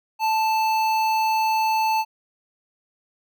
square tone with notch filter, 880 Hz, A5, in tune, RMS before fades -21 dBFS, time 0.19-2.05 s, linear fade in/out 50 ms, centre 9000 Hz, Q 0.78, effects none

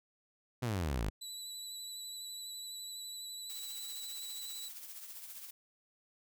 sawtooth exponential sweep, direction down, 129.9 to 47.25 Hz, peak -29 dBFS, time 0.62-1.1 s, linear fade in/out 10 ms
25% pulse tone with vibrato, 3951 Hz, B7, in tune, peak -38 dBFS, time 1.21-4.69 s, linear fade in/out 10 ms, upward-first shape triangle, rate 12 Hz, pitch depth 25 cents each way
blue noise with tremolo, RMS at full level -46 dBFS, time 3.49-5.51 s, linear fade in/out 10 ms, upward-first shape triangle, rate 15 Hz, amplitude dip 55%
effects none

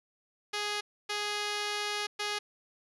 5% pulse tone bursts at uneven times, 415.3 Hz, G#4, in tune, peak -20 dBFS, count 3, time 0.53-0.81 / 1.09-2.07 / 2.19-2.39 s, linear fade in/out 10 ms, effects resampled to 24000 Hz

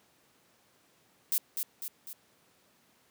violet noise with echo, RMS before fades -28 dBFS, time 1.32-1.38 s, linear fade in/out 0 ms, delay 250 ms, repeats 3, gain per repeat -5 dB, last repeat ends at 2.13 s, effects pink hiss -66 dBFS RMS until 3.1 s + high-pass 150 Hz 12 dB/octave

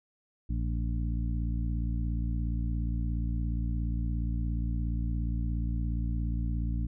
harmonic tone with a mistuned harmonic, 57.1 Hz, A#1, 35 cents flat, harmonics 1 / 2 / 3 / 4 / 5, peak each -29 / -35 / -39 / -41 / -43 dBFS, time 0.49-6.87 s, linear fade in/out 10 ms, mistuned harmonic 5, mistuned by +45 cents, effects none

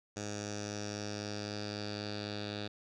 10% pulse tone with low-pass filter sweep, 103.83 Hz, G#2, in tune, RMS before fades -40 dBFS, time 0.16-2.68 s, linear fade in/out 10 ms, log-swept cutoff 6400 to 4100 Hz, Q 5.5, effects none

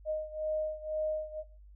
sine beating tone pair, 619 / 621 Hz, D#5 / D#5, -9 / -3 cents, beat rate 2 Hz, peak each -33 / -36 dBFS, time 0.05-1.44 s, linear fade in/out 50 ms, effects noise-tail reverb RT60 0.4 s tail -18 dB re dry + added 50 Hz sine -51 dBFS peak until 1.75 s

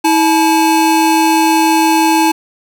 square tone pair together, 322.8 / 862.3 Hz, E4 / A5, -36 / -35 cents, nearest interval octave + perfect fourth, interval 1701 cents, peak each -12 dBFS, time 0.04-2.32 s, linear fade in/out 10 ms, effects none

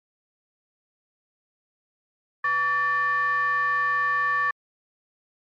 triangle ring-modulated tone, 317.9 Hz, D#4, 37 cents sharp, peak -15 dBFS, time 2.44-4.51 s, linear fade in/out 5 ms, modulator 1460 Hz, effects tanh soft clip ceiling -11 dBFS + MP3 64 kbps

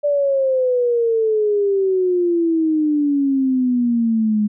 sine exponential sweep, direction down, 587.3 to 207.7 Hz, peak -14 dBFS, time 0.03-4.48 s, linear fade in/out 20 ms, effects none

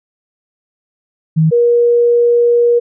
sine tone pair in turn, 158.9 / 476.2 Hz, D#3 / A#4, +37 / +37 cents, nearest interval octave + perfect fifth, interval 1900 cents, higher second, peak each -7 dBFS, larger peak neither, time 1.36-1.51 / 1.51-2.8 s, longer second, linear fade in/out 20 ms, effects none

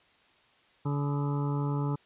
harmonic tone with a mistuned harmonic, 143.1 Hz, D3, 45 cents flat, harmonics 1 / 2 / 3 / 4 / 6 / 7 / 8 / 9, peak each -28 / -35 / -39 / -48 / -42 / -43 / -47 / -46 dBFS, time 0.85-1.96 s, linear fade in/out 10 ms, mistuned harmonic 8, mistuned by +77 cents, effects white hiss -63 dBFS RMS until 2.05 s + resampled to 8000 Hz

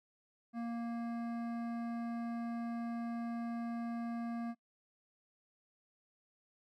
sine tone with hard clipping, 233.6 Hz, A#3, 4 cents sharp, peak -39 dBFS, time 0.53-4.55 s, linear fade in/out 50 ms, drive 13 dB, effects noise-tail reverb RT60 0.1 s tail -26 dB re dry

